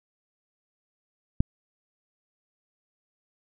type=click; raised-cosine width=5 ms; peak=-8 dBFS; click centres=1.405 s; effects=none